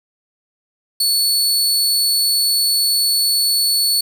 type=tone; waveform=sawtooth; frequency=4431 Hz; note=C#8; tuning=2 cents flat; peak=-11 dBFS; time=1-4.01 s; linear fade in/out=5 ms; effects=7-bit